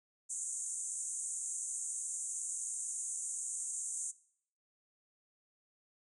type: band-pass noise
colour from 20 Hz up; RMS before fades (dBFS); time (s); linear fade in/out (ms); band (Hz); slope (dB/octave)
white; -40; 0.29-4.12; 20; 6500 to 9300; 96
effects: noise-tail reverb RT60 0.6 s tail -19 dB re dry